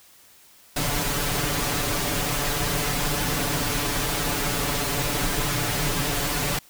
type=noise with comb filter; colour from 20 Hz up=pink; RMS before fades=-25 dBFS; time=0.76-6.59 s; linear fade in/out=5 ms; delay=6.9 ms; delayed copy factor=+1; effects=white hiss -53 dBFS RMS until 6.69 s